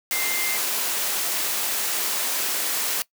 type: tone in noise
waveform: sine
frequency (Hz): 2093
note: C7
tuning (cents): 0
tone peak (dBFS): -28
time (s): 0.12-0.57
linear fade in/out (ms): 0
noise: white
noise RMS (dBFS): -25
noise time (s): 0.11-3.02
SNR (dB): -6
effects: noise-tail reverb RT60 0.1 s tail -20 dB re dry + high-pass 300 Hz 12 dB/octave